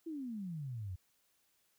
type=exponential sweep; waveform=sine; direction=down; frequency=339.2 to 86.6 Hz; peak=-39 dBFS; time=0.06-0.96 s; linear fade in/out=10 ms; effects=white hiss -75 dBFS RMS until 1.78 s